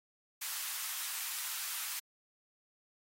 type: high-pass noise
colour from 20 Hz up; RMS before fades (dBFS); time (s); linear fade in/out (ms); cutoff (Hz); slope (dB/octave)
white; -39; 0.41-2; 10; 960; 24
effects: AAC 48 kbps